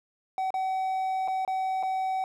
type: tone with dropouts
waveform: triangle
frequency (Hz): 758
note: F#5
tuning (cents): +42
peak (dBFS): -24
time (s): 0.38-2.24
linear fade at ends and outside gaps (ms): 1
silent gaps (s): 0.505-0.541 / 1.277-1.282 / 1.45-1.477 / 1.828-1.833
effects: none